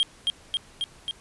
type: tone with echo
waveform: triangle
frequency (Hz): 3215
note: G7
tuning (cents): +43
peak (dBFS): -17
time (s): 0-0.03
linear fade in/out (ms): 0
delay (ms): 270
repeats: 4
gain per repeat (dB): -2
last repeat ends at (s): 1.11
effects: pink hiss -52 dBFS RMS until 1.2 s + resampled to 24000 Hz